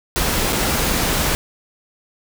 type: noise with dropouts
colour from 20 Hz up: pink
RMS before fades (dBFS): -19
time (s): 0.16-1.35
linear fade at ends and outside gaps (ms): 0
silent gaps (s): 0.524-0.529
effects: none